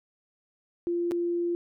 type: tone with dropouts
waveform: sine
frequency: 345.6 Hz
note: F4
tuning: 18 cents flat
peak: -25 dBFS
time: 0.87-1.55 s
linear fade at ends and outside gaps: 0 ms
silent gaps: 1.111-1.118 s
effects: none